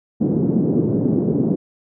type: band-pass noise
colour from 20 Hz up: white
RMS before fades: -18 dBFS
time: 0.2-1.56 s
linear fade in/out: 20 ms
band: 140 to 340 Hz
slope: 24 dB/octave
effects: none